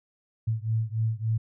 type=beating tone pair; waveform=sine; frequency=110 / 113.5 Hz; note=A2 / A#2; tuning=0 / -46 cents; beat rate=3.5 Hz; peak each=-27 / -28 dBFS; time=0.47-1.38 s; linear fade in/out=10 ms; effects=none

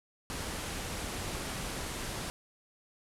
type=low-pass noise; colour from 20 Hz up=pink; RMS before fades=-38 dBFS; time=0.3-2.3 s; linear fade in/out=0 ms; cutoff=12000 Hz; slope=48 dB/octave; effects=none

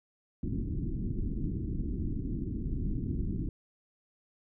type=low-pass noise; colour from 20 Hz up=pink; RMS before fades=-33 dBFS; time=0.43-3.49 s; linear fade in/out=2 ms; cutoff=340 Hz; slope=48 dB/octave; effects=none

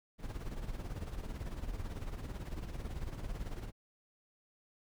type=noise with tremolo; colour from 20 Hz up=brown; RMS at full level=-38 dBFS; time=0.18-3.72 s; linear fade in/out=50 ms; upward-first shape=sine; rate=18 Hz; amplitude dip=65%; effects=none

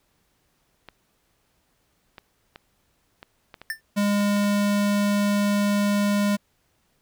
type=clicks; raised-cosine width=0.3 ms; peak=-24 dBFS; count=9; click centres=0.887 / 2.182 / 2.559 / 3.229 / 3.542 / 3.616 / 4.207 / 4.366 / 4.44 s
type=tone with exponential decay; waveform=square; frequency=1783 Hz; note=A6; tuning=22 cents sharp; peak=-23 dBFS; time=3.7-3.81 s; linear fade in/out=1 ms; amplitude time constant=22 ms
type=tone; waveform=square; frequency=204 Hz; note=G#3; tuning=31 cents flat; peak=-20 dBFS; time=3.96-6.37 s; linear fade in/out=20 ms
effects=pink hiss -68 dBFS RMS until 7.01 s

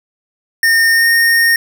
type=tone with pitch glide; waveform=square; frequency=1825 to 1843 Hz; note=A#6 to A#6; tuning=-37 to -20 cents; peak=-9 dBFS; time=0.63-1.56 s; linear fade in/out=2 ms; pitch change=+17 cents; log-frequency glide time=0.91-1.07 s; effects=none

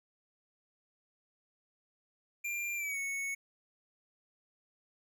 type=tone with pitch glide; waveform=square; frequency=2383 to 2211 Hz; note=D7 to C#7; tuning=+25 to -5 cents; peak=-35 dBFS; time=2.44-3.35 s; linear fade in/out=10 ms; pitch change=-130 cents; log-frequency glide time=2.76-2.98 s; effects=none

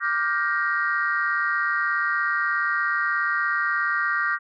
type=chord; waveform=sine; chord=G minor seventh; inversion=second; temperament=just; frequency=1176 / 1411.2 / 1568 / 1881.6 Hz; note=D6 / F6 / G6 / Bb6; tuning=+2 / +18 / 0 / +16 cents; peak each=-26 dBFS; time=0-4.39 s; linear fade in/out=50 ms; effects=tanh soft clip ceiling -12 dBFS

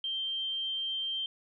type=tone; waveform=sine; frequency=3148 Hz; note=G7; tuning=7 cents sharp; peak=-31 dBFS; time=0.04-1.26 s; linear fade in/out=2 ms; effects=none

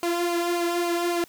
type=tone with flanger; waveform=sawtooth; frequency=345.6 Hz; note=F4; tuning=18 cents flat; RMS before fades=-25 dBFS; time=0.03-1.24 s; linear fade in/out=0 ms; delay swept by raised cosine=0.54 to 2.44 ms; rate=3.6 Hz; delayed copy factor=-0.65; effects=white hiss -54 dBFS RMS until 1.28 s

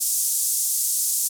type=band-pass noise; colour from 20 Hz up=pink; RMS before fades=-23 dBFS; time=0-1.29 s; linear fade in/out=20 ms; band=6800 to 13000 Hz; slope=24 dB/octave; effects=none

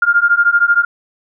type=beating tone pair; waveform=sine; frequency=1400 / 1413 Hz; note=F6 / F6; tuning=+4 / +20 cents; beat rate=13 Hz; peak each=-12 dBFS; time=0.02-0.85 s; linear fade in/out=5 ms; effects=none

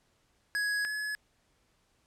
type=tone pair in turn; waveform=square; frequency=1669 / 1699.2 Hz; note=G#6 / G#6; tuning=+8 / +39 cents; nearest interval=unison; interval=31 cents; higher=second; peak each=-29 / -33 dBFS; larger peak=first; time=0.55-0.85 / 0.85-1.15 s; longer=neither; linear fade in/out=0 ms; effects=pink hiss -71 dBFS RMS until 2.06 s + low-pass 10000 Hz 12 dB/octave

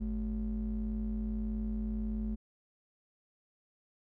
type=ring-modulated tone; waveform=triangle; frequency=82.41 Hz; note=E2; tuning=in tune; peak=-27 dBFS; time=0-2.36 s; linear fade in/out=20 ms; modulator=134 Hz; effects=none

